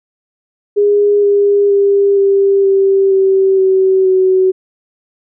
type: tone with pitch steps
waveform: sine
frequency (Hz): 410 / 404.8 / 399.7 / 394.7 / 389.7 / 384.8 / 379.9 / 375.1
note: G#4 / G#4 / G4 / G4 / G4 / G4 / F#4 / F#4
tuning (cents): -22 / -44 / +34 / +12 / -10 / -32 / +46 / +24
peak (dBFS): -7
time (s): 0.76-4.52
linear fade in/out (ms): 20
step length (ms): 470
effects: none